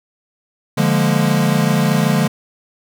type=chord; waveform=square; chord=Bb dominant seventh; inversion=first; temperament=equal; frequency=146.83 / 174.61 / 207.7 / 233.1 Hz; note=D3 / F3 / Ab3 / Bb3; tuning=0 / 0 / 0 / 0 cents; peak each=-18 / -19 / -19 / -22 dBFS; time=0.77-2.28 s; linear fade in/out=10 ms; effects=none